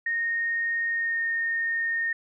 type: tone with pitch glide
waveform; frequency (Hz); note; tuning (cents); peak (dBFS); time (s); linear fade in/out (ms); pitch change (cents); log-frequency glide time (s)
sine; 1852 to 1838.1; A#6 to A#6; -12 to -25; -24; 0.06-2.13; 5; -13; 0.89-1.21
effects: none